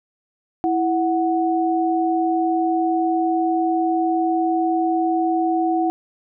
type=tone pair together; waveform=sine; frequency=329.6 / 739.1 Hz; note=E4 / F#5; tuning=0 / -2 cents; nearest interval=octave + major second; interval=1398 cents; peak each=-19 / -20 dBFS; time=0.64-5.9 s; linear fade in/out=0 ms; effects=none